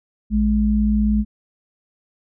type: tone pair together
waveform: sine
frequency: 58.14 / 210.8 Hz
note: A#1 / G#3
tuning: -4 / +26 cents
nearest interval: octave + minor seventh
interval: 2230 cents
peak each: -19 / -16 dBFS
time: 0.3-1.25 s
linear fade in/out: 50 ms
effects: none